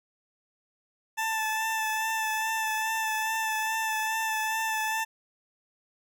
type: tone with vibrato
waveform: 20% pulse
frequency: 880 Hz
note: A5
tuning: in tune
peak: -22 dBFS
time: 1.17-5.05 s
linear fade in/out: 20 ms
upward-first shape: sine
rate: 2.4 Hz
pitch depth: 21 cents each way
effects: none